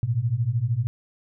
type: beating tone pair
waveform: sine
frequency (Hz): 110 / 123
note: A2 / B2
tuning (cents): 0 / -7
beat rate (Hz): 13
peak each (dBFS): -25 / -23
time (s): 0.03-0.87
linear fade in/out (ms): 0
effects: none